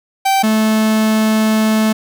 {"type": "tone pair in turn", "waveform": "45% pulse", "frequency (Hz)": [777, 218], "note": ["G5", "A3"], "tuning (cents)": [-16, -16], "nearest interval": "octave + minor seventh", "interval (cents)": 2200, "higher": "first", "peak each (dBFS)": -11, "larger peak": "neither", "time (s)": [[0.25, 0.43], [0.43, 1.93]], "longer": "second", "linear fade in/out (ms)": 10, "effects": []}